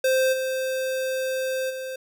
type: tone with level steps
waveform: square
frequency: 522 Hz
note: C5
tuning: 4 cents flat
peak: -19 / -25 / -31 dBFS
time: 0.04-1.96 s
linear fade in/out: 5 ms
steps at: 0.32 / 1.69 s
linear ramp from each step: 20 ms
effects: none